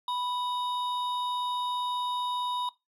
triangle tone pair together, 987.8 / 3723 Hz, B5 / A#7, 0 / -3 cents, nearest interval octave + major seventh, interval 2297 cents, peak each -28 / -33 dBFS, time 0.08-2.69 s, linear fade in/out 2 ms, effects noise-tail reverb RT60 0.2 s tail -19 dB re dry

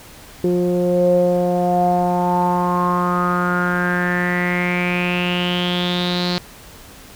sawtooth tone with low-pass filter sweep, 177.7 Hz, F3, 30 cents sharp, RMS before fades -18 dBFS, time 0.44-6.38 s, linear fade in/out 0 ms, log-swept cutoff 410 to 4300 Hz, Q 8, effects pink hiss -41 dBFS RMS until 7.15 s

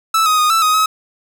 45% pulse tone with pitch steps, 1313 / 1255 / 1235 / 1323 / 1253 / 1278 Hz, E6 / D#6 / D#6 / E6 / D#6 / D#6, -7 / +15 / -13 / +6 / +12 / +46 cents, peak -11 dBFS, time 0.14-0.86 s, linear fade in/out 5 ms, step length 120 ms, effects none

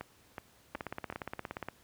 two click trains, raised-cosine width 0.5 ms, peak -22 / -24 dBFS, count 17 / 4, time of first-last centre 0.75-1.686 / 0.01-1.125 s, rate 17.1 / 2.69 Hz, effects pink hiss -63 dBFS RMS until 1.83 s + high-pass 60 Hz 12 dB/octave

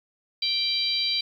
harmonic tone, 784 Hz, G5, in tune, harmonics 3 / 4 / 5 / 6, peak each -33 / -31 / -26 / -27 dBFS, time 0.42-1.21 s, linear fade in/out 5 ms, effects 9-bit

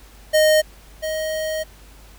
square tone pair in turn, 619 / 627.3 Hz, D#5 / D#5, -9 / +14 cents, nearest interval unison, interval 23 cents, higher second, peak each -13 / -23 dBFS, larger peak first, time 0.33-0.62 / 1.02-1.64 s, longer second, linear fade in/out 20 ms, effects added 50 Hz sine -44 dBFS peak until 2.18 s + pink hiss -49 dBFS RMS until 2.18 s

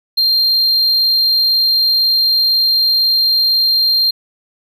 triangle tone, 4186 Hz, C8, in tune, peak -9 dBFS, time 0.17-4.11 s, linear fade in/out 10 ms, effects none

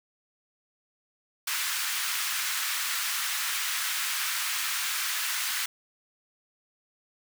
pink high-pass noise, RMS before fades -30 dBFS, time 1.47-5.66 s, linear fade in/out 5 ms, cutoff 1300 Hz, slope 24 dB/octave, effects none

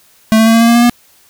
square tone with pitch steps, 220 / 222.8 / 225.7 / 228.5 / 231.5 / 234.4 / 237.4 / 240.5 Hz, A3 / A3 / A3 / A#3 / A#3 / A#3 / A#3 / B3, 0 / +22 / +44 / -34 / -12 / +10 / +32 / -46 cents, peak -6 dBFS, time 0.32-0.896 s, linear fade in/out 0 ms, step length 72 ms, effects white hiss -48 dBFS RMS until 1.29 s

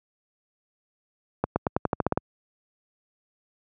accelerating click train, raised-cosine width 1 ms, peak -8 dBFS, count 10, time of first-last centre 1.44-2.175 s, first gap 120 ms, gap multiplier 0.9, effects high-pass 80 Hz 12 dB/octave

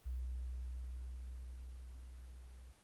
sine tone with level ramp, 62.4 Hz, B1, 19 cents sharp, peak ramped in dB -38 to -52 dBFS, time 0.05-2.73 s, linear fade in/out 20 ms, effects pink hiss -67 dBFS RMS until 2.83 s + Opus 24 kbps

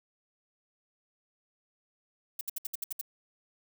violet noise bursts, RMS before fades -34 dBFS, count 8, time 2.39-3.013 s, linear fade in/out 5 ms, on 21 ms, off 65 ms, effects none

